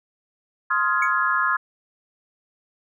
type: chord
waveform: sine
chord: F minor seventh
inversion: second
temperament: just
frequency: 1047.7 / 1257.2 / 1396.9 / 1676.3 Hz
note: C6 / Eb6 / F6 / Ab6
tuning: +2 / +18 / 0 / +16 cents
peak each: -24 dBFS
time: 0.7-1.57 s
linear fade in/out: 10 ms
type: tone with exponential decay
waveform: triangle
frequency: 2238 Hz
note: C#7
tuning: 16 cents sharp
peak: -19 dBFS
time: 1.02-1.13 s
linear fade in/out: 5 ms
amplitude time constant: 23 ms
effects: none